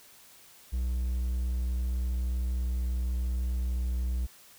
triangle tone, 61.74 Hz, B1, in tune, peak -25 dBFS, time 0.72-4.27 s, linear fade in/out 20 ms, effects white hiss -55 dBFS RMS until 4.58 s

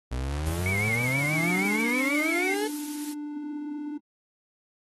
35% pulse exponential sweep, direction up, 60.2 to 440 Hz, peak -26 dBFS, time 0.11-2.68 s, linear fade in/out 10 ms
blue noise, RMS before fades -38 dBFS, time 0.45-3.14 s, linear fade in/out 20 ms
sine tone with vibrato, 2200 Hz, C#7, 14 cents flat, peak -26 dBFS, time 0.66-2.54 s, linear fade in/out 0 ms, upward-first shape triangle, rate 6.3 Hz, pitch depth 100 cents each way
triangle tone, 295.7 Hz, D4, 12 cents sharp, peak -30 dBFS, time 1.33-3.98 s, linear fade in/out 10 ms
effects AAC 32 kbps

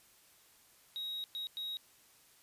triangle tone bursts at uneven times, 3800 Hz, A#7, 33 cents sharp, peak -36 dBFS, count 3, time 0.96-1.24 / 1.35-1.47 / 1.57-1.77 s, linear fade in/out 0 ms, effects white hiss -64 dBFS RMS until 2.42 s + resampled to 32000 Hz

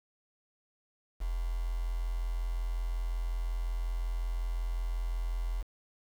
sine tone with quantisation, 42.75 Hz, F1, 36 cents flat, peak -30 dBFS, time 1.2-5.63 s, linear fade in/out 20 ms, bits 8, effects none

